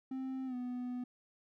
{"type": "tone with pitch glide", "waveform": "triangle", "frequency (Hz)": [262.6, 247.9], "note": ["C4", "B3"], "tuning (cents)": [6, 7], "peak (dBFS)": -35, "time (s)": [0.11, 1.04], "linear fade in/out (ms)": 5, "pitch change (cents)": -99, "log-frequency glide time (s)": [0.46, 0.55], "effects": []}